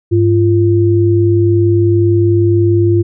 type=tone pair together; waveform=sine; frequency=102.36 / 344.3 Hz; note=G#2 / F4; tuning=-25 / -25 cents; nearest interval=octave + major sixth; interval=2100 cents; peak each=-10 dBFS; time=0.11-3.03 s; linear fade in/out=20 ms; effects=none